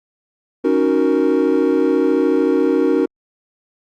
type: chord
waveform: triangle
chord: D# minor seventh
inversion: third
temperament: equal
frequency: 277.2 / 311.1 / 370 / 466.2 Hz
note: C#4 / D#4 / F#4 / A#4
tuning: 0 / 0 / 0 / 0 cents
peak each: -16 dBFS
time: 0.64-3.06 s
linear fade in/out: 10 ms
effects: tanh soft clip ceiling -3 dBFS + Opus 48 kbps